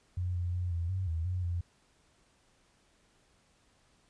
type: tone with pitch steps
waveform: sine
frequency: 89.8 / 88 / 89.4 / 84.9 / 94.1 / 81.4 / 91 / 86.9 Hz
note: F2 / F2 / F2 / F2 / F#2 / E2 / F#2 / F2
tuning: +49 / +14 / +41 / -48 / +30 / -21 / -28 / -8 cents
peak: -30 dBFS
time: 0.17-1.61 s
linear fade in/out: 5 ms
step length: 180 ms
effects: pink hiss -68 dBFS RMS until 4.09 s + resampled to 22050 Hz